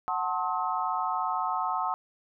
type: chord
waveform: sine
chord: F# diminished seventh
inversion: none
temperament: just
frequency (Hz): 740 / 888 / 1065.6 / 1278.7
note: F#5 / A5 / C6 / Eb6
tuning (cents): 0 / +16 / +31 / +47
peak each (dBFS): -32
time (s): 0.08-1.94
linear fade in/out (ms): 0
effects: none